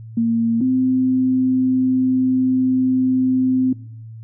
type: tone pair in turn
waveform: sine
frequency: 229.8 / 257.9 Hz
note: A#3 / C4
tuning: -25 / -25 cents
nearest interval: major second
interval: 200 cents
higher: second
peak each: -14 dBFS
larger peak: neither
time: 0.17-0.61 / 0.61-3.73 s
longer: second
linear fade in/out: 5 ms
effects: noise-tail reverb RT60 0.7 s tail -20 dB re dry + added 112 Hz sine -33 dBFS peak until 4.23 s